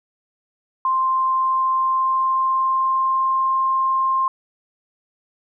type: tone with pitch glide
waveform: sine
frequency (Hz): 1048 to 1057.7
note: C6 to C6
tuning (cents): +2 to +18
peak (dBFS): -16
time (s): 0.85-4.28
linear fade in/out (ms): 2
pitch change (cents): +16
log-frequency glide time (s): 1.38-3.6
effects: none